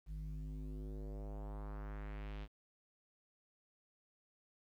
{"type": "tone with low-pass filter sweep", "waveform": "square", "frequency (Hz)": 51.4, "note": "G#1", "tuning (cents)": -17, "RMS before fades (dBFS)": -45, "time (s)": [0.06, 2.48], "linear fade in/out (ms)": 50, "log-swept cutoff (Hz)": [120, 3500], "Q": 1.8, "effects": ["12-bit"]}